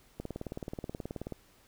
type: click train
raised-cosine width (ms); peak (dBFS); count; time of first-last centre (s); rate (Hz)
2; -24; 22; 0.2-1.323; 18.7
effects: pink hiss -63 dBFS RMS until 1.67 s